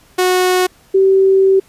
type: tone pair in turn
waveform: sawtooth / sine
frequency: 366.3 / 385 Hz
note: F#4 / G4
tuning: -17 / -31 cents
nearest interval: minor second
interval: 86 cents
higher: second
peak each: -7 dBFS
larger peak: neither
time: 0.18-0.67 / 0.94-1.6 s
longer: second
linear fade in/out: 10 ms
effects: pink hiss -49 dBFS RMS until 1.68 s + resampled to 32000 Hz